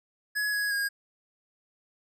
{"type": "tone with pitch steps", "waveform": "square", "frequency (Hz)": [1686, 1668, 1631], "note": ["G#6", "G#6", "G#6"], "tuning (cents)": [26, 7, -32], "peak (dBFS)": -27, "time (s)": [0.35, 0.89], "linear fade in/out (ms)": 20, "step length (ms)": 180, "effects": []}